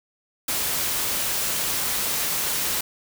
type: noise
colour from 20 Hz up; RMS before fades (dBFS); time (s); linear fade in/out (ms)
white; -25; 0.48-2.81; 5
effects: none